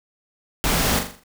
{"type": "noise with echo", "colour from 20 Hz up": "pink", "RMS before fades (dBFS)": -21, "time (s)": [0.64, 0.99], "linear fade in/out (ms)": 0, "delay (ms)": 41, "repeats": 6, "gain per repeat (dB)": -6, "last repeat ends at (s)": 1.236, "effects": []}